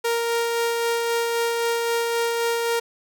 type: tone with tremolo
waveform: sawtooth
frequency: 466.1 Hz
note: A#4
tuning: in tune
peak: -16 dBFS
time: 0.04-2.8 s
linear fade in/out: 10 ms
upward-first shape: sine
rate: 3.8 Hz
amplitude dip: 25%
effects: none